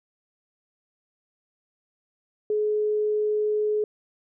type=tone; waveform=sine; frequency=423.6 Hz; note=G#4; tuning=34 cents sharp; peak=-21 dBFS; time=2.5-3.84 s; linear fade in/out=2 ms; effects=none